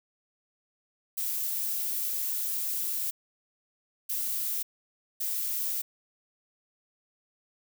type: noise bursts at uneven times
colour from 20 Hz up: violet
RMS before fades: -31 dBFS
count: 3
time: 1.17-3.11 / 4.09-4.63 / 5.2-5.82 s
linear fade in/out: 10 ms
effects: none